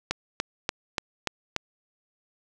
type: click train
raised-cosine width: 0.2 ms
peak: -8 dBFS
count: 6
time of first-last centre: 0.11-1.563 s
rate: 3.44 Hz
effects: none